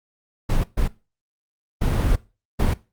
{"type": "noise bursts at uneven times", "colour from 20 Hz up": "brown", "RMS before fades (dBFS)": -19, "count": 4, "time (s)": [[0.49, 0.64], [0.77, 0.88], [1.81, 2.16], [2.59, 2.74]], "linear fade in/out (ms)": 10, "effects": ["noise-tail reverb RT60 0.3 s tail -19 dB re dry", "Opus 48 kbps"]}